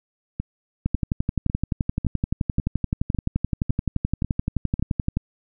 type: two click trains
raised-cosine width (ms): 5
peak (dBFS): -9 / -13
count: 51 / 9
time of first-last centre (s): 0.86-5.17 / 0.4-4.796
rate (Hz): 11.6 / 1.82
effects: none